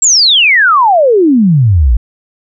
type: exponential sweep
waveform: sine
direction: down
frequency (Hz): 7740 to 51.91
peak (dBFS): -4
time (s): 0.02-1.97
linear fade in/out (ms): 5
effects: none